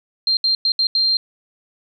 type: tone bursts at uneven times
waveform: sine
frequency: 4177 Hz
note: C8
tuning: 4 cents flat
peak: -14 dBFS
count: 5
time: 0.27-0.37 / 0.44-0.55 / 0.65-0.72 / 0.79-0.87 / 0.95-1.17 s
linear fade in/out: 2 ms
effects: none